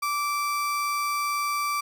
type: tone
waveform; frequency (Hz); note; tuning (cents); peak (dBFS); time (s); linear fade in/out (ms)
35% pulse; 1166; D6; -13; -23; 0.02-1.81; 10
effects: none